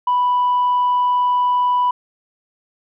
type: tone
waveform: sine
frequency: 987.8 Hz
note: B5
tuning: in tune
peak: -12 dBFS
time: 0.07-1.91 s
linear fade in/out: 5 ms
effects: tanh soft clip ceiling -11 dBFS

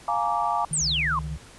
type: chord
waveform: sine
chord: Bb dominant seventh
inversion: second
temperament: just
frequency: 699.2 / 839.1 / 932.3 / 1165.4 Hz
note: F5 / Ab5 / Bb5 / D6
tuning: +2 / +18 / 0 / -14 cents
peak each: -28 / -27 / -28 / -27 dBFS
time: 0.08-0.65 s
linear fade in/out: 2 ms
type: tone with tremolo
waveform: sine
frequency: 153.8 Hz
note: D#3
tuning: 20 cents flat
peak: -29 dBFS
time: 0.71-1.36 s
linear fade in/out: 0 ms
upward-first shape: sine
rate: 15 Hz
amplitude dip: 50%
type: exponential sweep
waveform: sine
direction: down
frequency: 9397 to 1000 Hz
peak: -22 dBFS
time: 0.73-1.19 s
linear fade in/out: 2 ms
type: tone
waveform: sine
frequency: 68.2 Hz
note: C#2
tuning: 28 cents flat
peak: -32 dBFS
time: 0.8-1.38 s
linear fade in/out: 10 ms
effects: pink hiss -48 dBFS RMS until 1.58 s + resampled to 24000 Hz

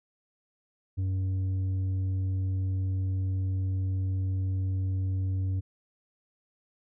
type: tone with tanh clipping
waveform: sine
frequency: 94.6 Hz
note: F#2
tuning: 39 cents sharp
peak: -27 dBFS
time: 0.97-5.61 s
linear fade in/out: 20 ms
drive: 5 dB
effects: none

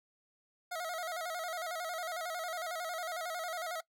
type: tone with vibrato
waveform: 25% pulse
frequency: 680 Hz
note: F5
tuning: 46 cents flat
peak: -33 dBFS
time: 0.71-3.81 s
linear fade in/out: 10 ms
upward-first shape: square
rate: 11 Hz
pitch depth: 90 cents each way
effects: noise-tail reverb RT60 0.1 s tail -21 dB re dry

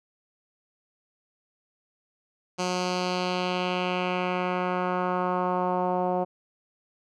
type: tone with low-pass filter sweep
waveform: 10% pulse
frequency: 181.2 Hz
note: F#3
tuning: 36 cents flat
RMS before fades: -27 dBFS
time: 2.58-6.25 s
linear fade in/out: 20 ms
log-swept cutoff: 6200 to 710 Hz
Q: 1.9
effects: none

